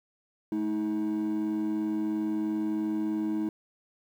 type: tone pair together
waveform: triangle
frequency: 214.8 / 317.8 Hz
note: A3 / D#4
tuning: -41 / +37 cents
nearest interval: perfect fifth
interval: 678 cents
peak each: -29 / -25 dBFS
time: 0.52-3.49 s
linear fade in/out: 2 ms
effects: tanh soft clip ceiling -22 dBFS + 10-bit